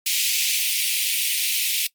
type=high-pass noise; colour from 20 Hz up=pink; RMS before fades=-22 dBFS; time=0.06-1.87 s; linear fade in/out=5 ms; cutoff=2300 Hz; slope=48 dB/octave; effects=noise-tail reverb RT60 0.1 s tail -20 dB re dry + Opus 48 kbps